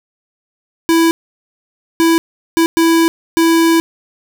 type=tone bursts at uneven times; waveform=square; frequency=330.2 Hz; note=E4; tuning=3 cents sharp; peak=-9 dBFS; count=5; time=0.89-1.11 / 2-2.18 / 2.57-2.66 / 2.77-3.08 / 3.37-3.8 s; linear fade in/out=0 ms; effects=8-bit